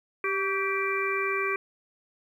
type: harmonic tone with a mistuned harmonic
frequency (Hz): 392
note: G4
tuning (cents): 0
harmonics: 1 / 3 / 4 / 5 / 6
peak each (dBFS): -30 / -31 / -35 / -35 / -30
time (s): 0.24-1.56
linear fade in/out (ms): 2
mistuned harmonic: 3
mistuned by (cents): -44
effects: 10-bit